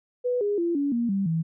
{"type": "tone with pitch steps", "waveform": "sine", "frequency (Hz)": [493.9, 410.5, 341.3, 283.7, 235.8, 196, 162.93], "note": ["B4", "G#4", "F4", "C#4", "A#3", "G3", "E3"], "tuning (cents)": [0, -20, -40, 40, 20, 0, -20], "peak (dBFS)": -22, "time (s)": [0.24, 1.43], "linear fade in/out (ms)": 20, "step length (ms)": 170, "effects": []}